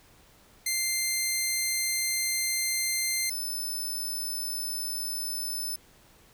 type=tone pair in turn; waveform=10% pulse; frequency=2089 / 5273 Hz; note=C7 / E8; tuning=-3 / 0 cents; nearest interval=octave + major third; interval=1603 cents; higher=second; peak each=-17 / -25 dBFS; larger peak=first; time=0.66-3.3 / 3.3-5.76 s; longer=first; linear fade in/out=5 ms; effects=pink hiss -58 dBFS RMS until 6.33 s